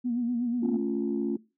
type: tone with vibrato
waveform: sine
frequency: 240.1 Hz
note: B3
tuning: 49 cents flat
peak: -25 dBFS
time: 0.04-0.79 s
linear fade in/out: 20 ms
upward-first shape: sine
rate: 8.2 Hz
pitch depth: 64 cents each way
type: chord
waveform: sine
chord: A augmented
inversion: none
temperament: equal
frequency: 220 / 277.2 / 349.2 Hz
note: A3 / C#4 / E#4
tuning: 0 / 0 / 0 cents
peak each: -30 dBFS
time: 0.62-1.37 s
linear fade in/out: 10 ms
effects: noise-tail reverb RT60 0.3 s tail -22 dB re dry + tanh soft clip ceiling -18 dBFS